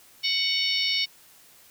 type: harmonic tone with a mistuned harmonic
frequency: 743 Hz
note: F#5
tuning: 7 cents sharp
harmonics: 3 / 4 / 5 / 6 / 7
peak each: -29 / -29 / -29 / -29 / -29 dBFS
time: 0.23-1.06 s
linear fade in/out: 20 ms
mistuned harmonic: 7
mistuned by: +78 cents
effects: white hiss -54 dBFS RMS until 1.7 s